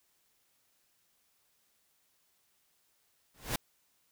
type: noise with exponential growth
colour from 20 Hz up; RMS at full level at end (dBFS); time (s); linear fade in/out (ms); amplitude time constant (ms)
pink; -28; 3.34-3.56; 5; 47
effects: white hiss -73 dBFS RMS until 4.11 s